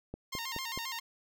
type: click train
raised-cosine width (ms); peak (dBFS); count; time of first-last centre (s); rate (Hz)
2; -26; 4; 0.14-0.776; 4.72
type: tone with vibrato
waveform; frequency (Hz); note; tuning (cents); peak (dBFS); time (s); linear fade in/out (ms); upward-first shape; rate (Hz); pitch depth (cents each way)
10% pulse; 987.8; B5; 0; -28; 0.32-1; 10; square; 7.5; 120
effects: none